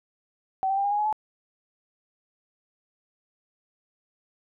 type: tone with pitch steps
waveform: sine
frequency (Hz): 764 / 779.2 / 794.6 / 810.4 / 826.4 / 842.8 / 859.5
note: G5 / G5 / G5 / G#5 / G#5 / G#5 / A5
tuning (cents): -45 / -11 / +23 / -43 / -9 / +25 / -41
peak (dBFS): -22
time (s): 0.63-1.127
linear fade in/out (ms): 0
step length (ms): 71
effects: none